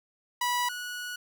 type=tone pair in turn; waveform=sawtooth; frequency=978 / 1465.3 Hz; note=B5 / F#6; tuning=-17 / -17 cents; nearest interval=perfect fifth; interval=700 cents; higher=second; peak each=-22 / -31 dBFS; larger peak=first; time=0.41-0.69 / 0.69-1.16 s; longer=second; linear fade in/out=5 ms; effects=none